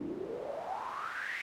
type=noise with band-pass filter sweep; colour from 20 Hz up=pink; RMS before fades=-39 dBFS; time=0-1.42 s; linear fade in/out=10 ms; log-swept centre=280 to 2200 Hz; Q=7.4; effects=none